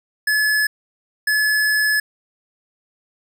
square tone pair in turn, 1713 / 1713 Hz, A6 / A6, -47 / -47 cents, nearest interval unison, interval 0 cents, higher neither, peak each -16 / -16 dBFS, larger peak neither, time 0.27-0.67 / 1.27-2 s, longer second, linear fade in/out 5 ms, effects none

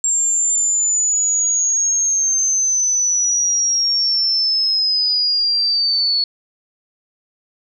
sine linear sweep, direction down, 7440 to 4396 Hz, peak -14 dBFS, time 0.04-6.24 s, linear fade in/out 2 ms, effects none

